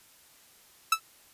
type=tone with exponential decay; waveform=sawtooth; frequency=1313 Hz; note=E6; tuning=7 cents flat; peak=-13 dBFS; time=0.92-1 s; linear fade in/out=5 ms; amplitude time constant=16 ms; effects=white hiss -58 dBFS RMS until 1.33 s + resampled to 32000 Hz